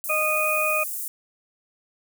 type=high-pass noise; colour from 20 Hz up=white; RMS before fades=-31 dBFS; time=0.04-1.08 s; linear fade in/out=0 ms; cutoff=8200 Hz; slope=24 dB/octave
type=harmonic tone; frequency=618 Hz; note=D#5; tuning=12 cents flat; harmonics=1 / 2 / 4; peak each=-26 / -27 / -23 dBFS; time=0.09-0.84 s; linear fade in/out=10 ms
effects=none